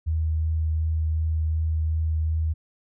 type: tone with vibrato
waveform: sine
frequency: 79.3 Hz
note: D#2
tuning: 33 cents sharp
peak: -21 dBFS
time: 0.06-2.54 s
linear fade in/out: 20 ms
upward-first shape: triangle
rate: 2.7 Hz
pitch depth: 13 cents each way
effects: none